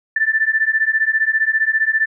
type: beating tone pair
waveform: sine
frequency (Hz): 1760 / 1775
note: A6 / A6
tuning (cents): 0 / +15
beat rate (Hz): 15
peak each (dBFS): -17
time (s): 0.16-2.06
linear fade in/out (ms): 5
effects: none